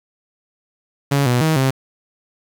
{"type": "tone with pitch steps", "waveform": "sawtooth", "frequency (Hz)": [140.6, 123, 158.5, 132.9], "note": ["C#3", "B2", "D#3", "C3"], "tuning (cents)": [25, -7, 32, 27], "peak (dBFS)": -10, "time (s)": [1.11, 1.71], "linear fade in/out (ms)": 10, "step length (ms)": 150, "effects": ["7-bit"]}